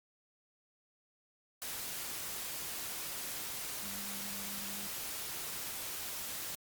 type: tone in noise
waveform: sine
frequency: 200 Hz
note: G3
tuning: 35 cents sharp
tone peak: -49 dBFS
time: 3.83-4.87 s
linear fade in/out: 0 ms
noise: white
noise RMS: -41 dBFS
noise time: 1.62-6.55 s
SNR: -11 dB
effects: Opus 48 kbps